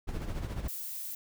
brown noise with tremolo, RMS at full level -33 dBFS, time 0.07-0.69 s, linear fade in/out 20 ms, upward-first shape sine, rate 14 Hz, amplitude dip 55%
violet noise, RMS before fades -39 dBFS, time 0.68-1.15 s, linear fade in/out 5 ms
effects none

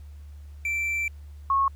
triangle / sine tone pair in turn, 2341 / 1095 Hz, D7 / C#6, -6 / -22 cents, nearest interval octave + minor second, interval 1316 cents, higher first, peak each -23 / -19 dBFS, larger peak second, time 0.65-1.08 / 1.5-1.68 s, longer first, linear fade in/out 2 ms, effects added 73 Hz sine -40 dBFS peak until 1.75 s + pink hiss -63 dBFS RMS until 1.75 s

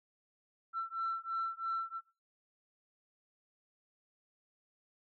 sine beating tone pair, 1341 / 1344 Hz, E6 / E6, +29 / +33 cents, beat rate 3 Hz, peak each -37 / -37 dBFS, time 0.73-2.01 s, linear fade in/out 50 ms, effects noise-tail reverb RT60 0.3 s tail -19 dB re dry + tanh soft clip ceiling -29 dBFS

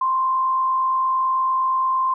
sine tone with frequency modulation, 1046.5 Hz, C6, in tune, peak -17 dBFS, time 0.01-2.14 s, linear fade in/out 5 ms, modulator 48.8 Hz, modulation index 0.32, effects none

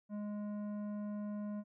sine tone with tanh clipping, 207.7 Hz, G#3, in tune, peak -40 dBFS, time 0.09-1.64 s, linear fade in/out 50 ms, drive 11 dB, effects none

